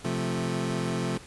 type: chord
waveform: 25% pulse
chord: F major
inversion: second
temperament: equal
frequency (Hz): 130.81 / 174.61 / 220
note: C3 / F3 / A3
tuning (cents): 0 / 0 / 0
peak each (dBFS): -28 / -27 / -29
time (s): 0.04-1.18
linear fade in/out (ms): 10
effects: pink hiss -48 dBFS RMS until 1.26 s + resampled to 24000 Hz